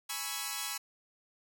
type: chord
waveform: 5% pulse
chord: C# minor seventh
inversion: second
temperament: equal with one note detuned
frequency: 830.6 / 984.9 / 1108.7 / 1318.5 Hz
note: G#5 / B5 / C#6 / E6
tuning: 0 / -5 / 0 / 0 cents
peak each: -29 dBFS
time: 0.09-0.78 s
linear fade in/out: 10 ms
effects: none